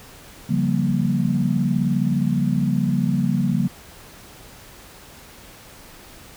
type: chord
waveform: sine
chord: G half-diminished seventh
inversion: second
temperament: just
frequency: 141.12 / 176.4 / 196 / 235.2 Hz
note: Db3 / F3 / G3 / Bb3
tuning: +31 / +18 / 0 / +16 cents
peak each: -23 dBFS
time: 0.49-3.68 s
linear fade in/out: 10 ms
effects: pink hiss -44 dBFS RMS until 6.36 s